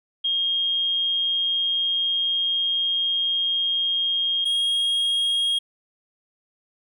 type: tone pair in turn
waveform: sine / triangle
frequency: 3238 / 3262 Hz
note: G#7 / G#7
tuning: -45 / -32 cents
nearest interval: unison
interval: 13 cents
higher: second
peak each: -20 / -18 dBFS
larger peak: second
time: 0.24-4.45 / 4.45-5.59 s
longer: first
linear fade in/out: 10 ms
effects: none